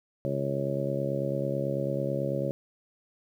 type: harmonic tone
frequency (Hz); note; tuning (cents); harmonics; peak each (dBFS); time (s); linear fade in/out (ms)
69.1; C#2; -5; 2 / 3 / 4 / 5 / 6 / 7 / 8 / 9; -32 / -36 / -39 / -36 / -38 / -42 / -31 / -42; 0.25-2.51; 0
effects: 10-bit